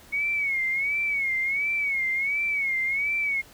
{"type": "tone with vibrato", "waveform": "sine", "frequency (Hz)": 2212, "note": "C#7", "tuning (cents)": -4, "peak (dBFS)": -23, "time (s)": [0.12, 3.42], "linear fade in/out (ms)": 20, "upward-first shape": "sine", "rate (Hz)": 1.4, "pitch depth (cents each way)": 100, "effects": ["pink hiss -51 dBFS RMS until 3.53 s"]}